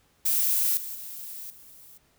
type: noise with level steps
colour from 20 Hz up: violet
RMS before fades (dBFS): -24 / -36 / -39 / -50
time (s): 0.25-1.98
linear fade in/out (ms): 10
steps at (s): 0.77 / 0.95 / 1.5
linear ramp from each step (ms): 2
effects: pink hiss -65 dBFS RMS until 2.18 s